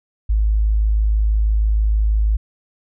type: tone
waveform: sine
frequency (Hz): 53.1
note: G#1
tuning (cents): +39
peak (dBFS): -13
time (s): 0.29-2.37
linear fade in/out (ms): 10
effects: none